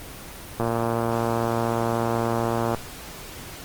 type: click train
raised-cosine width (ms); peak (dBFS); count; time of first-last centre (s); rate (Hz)
1; -10; 250; 0.6-2.747; 116
effects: pink hiss -39 dBFS RMS until 3.64 s + Opus 24 kbps